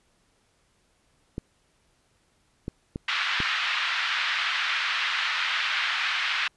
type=clicks; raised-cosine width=3 ms; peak=-18 dBFS; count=4; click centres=1.381 / 2.681 / 2.959 / 3.403 s
type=band-pass noise; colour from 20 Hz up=pink; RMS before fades=-27 dBFS; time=3.08-6.48 s; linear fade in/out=5 ms; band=1300 to 3700 Hz; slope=24 dB/octave
effects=pink hiss -67 dBFS RMS until 6.56 s + resampled to 24000 Hz